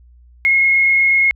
sine tone with frequency modulation, 2161 Hz, C#7, 45 cents flat, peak -10 dBFS, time 0.45-1.31 s, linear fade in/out 0 ms, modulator 28.3 Hz, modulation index 0.59, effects added 60 Hz sine -43 dBFS peak until 1.35 s

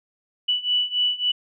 sine beating tone pair, 2960 / 2963.6 Hz, F#7 / F#7, 0 / +2 cents, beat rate 3.6 Hz, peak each -24 / -22 dBFS, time 0.48-1.32 s, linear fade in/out 10 ms, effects none

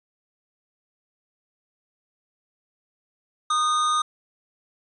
square tone with amplitude modulation, 1232 Hz, D#6, 17 cents flat, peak -19 dBFS, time 3.5-4.02 s, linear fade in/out 5 ms, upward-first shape sine, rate 298 Hz, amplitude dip 30%, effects resampled to 22050 Hz

